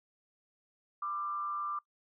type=tone with frequency modulation; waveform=sine; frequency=1184 Hz; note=D6; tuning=14 cents sharp; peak=-33 dBFS; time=1.02-1.79 s; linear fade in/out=5 ms; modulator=170 Hz; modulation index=0.38; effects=noise-tail reverb RT60 0.1 s tail -22 dB re dry